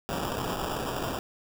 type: noise with sample-and-hold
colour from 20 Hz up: white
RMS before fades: -32 dBFS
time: 0.09-1.19 s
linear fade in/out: 0 ms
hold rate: 2100 Hz
effects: none